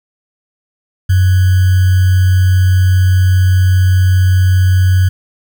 sine tone with sample-and-hold, 92.5 Hz, F#2, in tune, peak -6 dBFS, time 1.09-5.09 s, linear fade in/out 10 ms, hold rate 1575 Hz, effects none

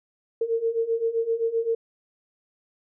sine beating tone pair, 452.4 / 460.1 Hz, A4 / A#4, +48 / -23 cents, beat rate 7.7 Hz, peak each -27 / -24 dBFS, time 0.41-1.75 s, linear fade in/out 5 ms, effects none

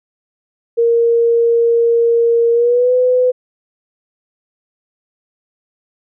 sine tone with pitch glide, 466.2 to 502.6 Hz, A#4 to B4, 0 to +30 cents, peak -9 dBFS, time 0.77-3.32 s, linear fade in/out 20 ms, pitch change +130 cents, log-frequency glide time 2.52-2.93 s, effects none

